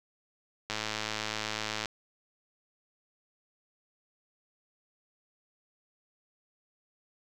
click train, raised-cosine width 0.2 ms, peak -15 dBFS, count 126, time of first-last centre 0.7-1.857 s, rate 108 Hz, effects none

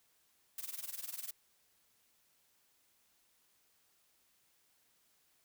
blue noise with tremolo, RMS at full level -40 dBFS, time 0.58-1.31 s, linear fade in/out 2 ms, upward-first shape triangle, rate 20 Hz, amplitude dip 95%, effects white hiss -73 dBFS RMS until 5.44 s

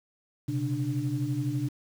sine tone cluster, 125.3 / 137.3 / 296 Hz, B2 / C#3 / D4, +25 / -16 / +14 cents, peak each -30 / -31 / -31 dBFS, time 0.48-1.69 s, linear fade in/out 10 ms, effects tanh soft clip ceiling -17 dBFS + 8-bit

